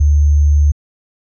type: tone with sample-and-hold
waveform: sine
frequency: 73.42 Hz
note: D2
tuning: in tune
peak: -7 dBFS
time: 0-0.72 s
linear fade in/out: 10 ms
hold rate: 6300 Hz
effects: resampled to 22050 Hz